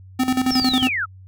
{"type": "tone with tremolo", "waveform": "square", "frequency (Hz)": 257, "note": "C4", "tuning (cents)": -31, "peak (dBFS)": -16, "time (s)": [0.19, 0.89], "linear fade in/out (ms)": 10, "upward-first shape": "square", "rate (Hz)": 11, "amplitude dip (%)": 70}
{"type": "linear sweep", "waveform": "sine", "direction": "down", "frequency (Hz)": [5588, 1216], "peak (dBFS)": -20, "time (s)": [0.5, 1.06], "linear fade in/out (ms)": 20}
{"type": "click train", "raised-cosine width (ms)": 5, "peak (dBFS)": -22, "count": 4, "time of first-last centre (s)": [0.52, 0.822], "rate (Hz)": 9.94}
{"effects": ["added 94 Hz sine -40 dBFS peak until 1.27 s"]}